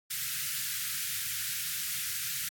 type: band-stop noise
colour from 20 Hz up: white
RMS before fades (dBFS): -34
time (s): 0.1-2.49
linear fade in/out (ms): 10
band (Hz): 160 to 1400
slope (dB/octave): 48
effects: high-pass 100 Hz 12 dB/octave + AAC 64 kbps